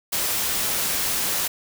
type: noise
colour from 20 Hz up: white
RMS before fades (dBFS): -24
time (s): 0.12-1.48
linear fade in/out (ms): 10
effects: none